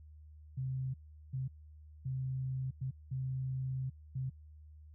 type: tone bursts at uneven times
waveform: sine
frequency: 131.1 Hz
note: C3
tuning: 4 cents sharp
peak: -34 dBFS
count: 6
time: 0.57-0.94 / 1.33-1.48 / 2.05-2.71 / 2.81-2.91 / 3.11-3.9 / 4.15-4.3 s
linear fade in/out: 10 ms
effects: added 76 Hz sine -52 dBFS peak until 4.94 s